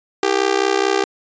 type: tone with amplitude modulation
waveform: sawtooth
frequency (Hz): 395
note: G4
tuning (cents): +13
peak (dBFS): -7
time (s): 0.23-1.04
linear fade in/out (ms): 2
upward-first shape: sine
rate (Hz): 64.6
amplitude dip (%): 95
effects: resampled to 16000 Hz